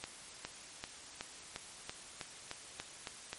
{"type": "accelerating click train", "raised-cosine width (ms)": 0.2, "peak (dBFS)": -22, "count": 11, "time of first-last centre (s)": [0.04, 3.33], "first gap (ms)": 410, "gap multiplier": 0.95, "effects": ["white hiss -51 dBFS RMS until 3.38 s", "MP3 48 kbps"]}